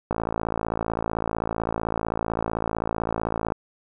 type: click train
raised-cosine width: 1 ms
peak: -11 dBFS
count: 191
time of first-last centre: 0.11-3.521 s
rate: 55.7 Hz
effects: none